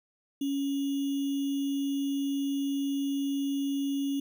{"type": "tone with sample-and-hold", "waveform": "sine", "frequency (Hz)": 278, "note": "C#4", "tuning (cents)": 5, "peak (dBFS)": -27, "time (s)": [0.41, 4.2], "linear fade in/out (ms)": 5, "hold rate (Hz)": 3150, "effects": []}